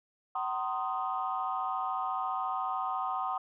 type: chord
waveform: sine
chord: C half-diminished seventh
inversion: second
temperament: equal with one note detuned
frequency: 758.2 / 932.3 / 1046.5 / 1244.5 Hz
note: Gb5 / Bb5 / C6 / Eb6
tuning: +42 / 0 / 0 / 0 cents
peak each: -34 / -39 / -35 / -35 dBFS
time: 0.35-3.38 s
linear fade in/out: 5 ms
effects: tanh soft clip ceiling -21 dBFS